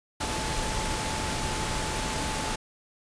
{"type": "tone in noise", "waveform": "sine", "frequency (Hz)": 870, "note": "A5", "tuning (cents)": -20, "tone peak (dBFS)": -36, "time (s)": [0.2, 2.56], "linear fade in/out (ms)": 10, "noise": "pink", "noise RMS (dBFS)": -30, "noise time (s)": [0.2, 2.56], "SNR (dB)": -9, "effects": ["resampled to 22050 Hz"]}